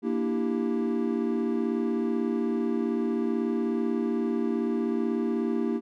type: chord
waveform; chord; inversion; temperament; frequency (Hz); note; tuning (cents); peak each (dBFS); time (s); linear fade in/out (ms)
triangle; E half-diminished seventh; second; equal; 233.1 / 293.7 / 329.6 / 392; Bb3 / D4 / E4 / G4; 0 / 0 / 0 / 0; -26 / -31 / -29 / -29; 0.02-5.81; 50
effects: none